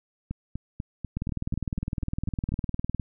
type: two click trains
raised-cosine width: 5 ms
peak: -19 / -16 dBFS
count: 10 / 37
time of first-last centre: 0.31-2.521 / 1.17-2.997 s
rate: 4.07 / 19.7 Hz
effects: none